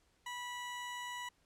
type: tone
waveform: 20% pulse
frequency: 979 Hz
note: B5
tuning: 15 cents flat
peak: -36 dBFS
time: 0.26-1.29 s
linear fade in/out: 5 ms
effects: pink hiss -73 dBFS RMS until 1.45 s + low-pass 10000 Hz 12 dB/octave